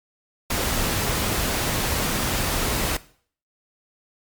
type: noise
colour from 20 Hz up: pink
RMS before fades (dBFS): -24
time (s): 0.5-2.97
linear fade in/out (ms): 5
effects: noise-tail reverb RT60 0.5 s tail -18 dB re dry + Opus 48 kbps